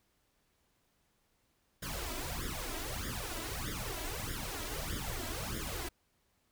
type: noise with flanger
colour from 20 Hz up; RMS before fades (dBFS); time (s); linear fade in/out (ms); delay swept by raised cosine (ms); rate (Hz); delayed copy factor
pink; -39; 1.82-5.89; 10; 0.57 to 3.07; 1.6; +1
effects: pink hiss -75 dBFS RMS until 6.51 s